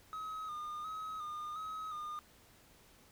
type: tone with vibrato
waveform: triangle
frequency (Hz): 1244.5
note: D#6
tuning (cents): 0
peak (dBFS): -38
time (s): 0.13-2.19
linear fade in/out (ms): 0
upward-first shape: square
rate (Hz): 1.4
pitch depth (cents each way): 40
effects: pink hiss -63 dBFS RMS until 3.11 s